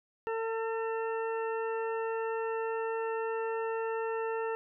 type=harmonic tone; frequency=450.3 Hz; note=A4; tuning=40 cents sharp; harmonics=1 / 2 / 3 / 4 / 6; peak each=-32 / -38 / -42 / -44 / -48 dBFS; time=0.27-4.55 s; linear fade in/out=0 ms; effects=none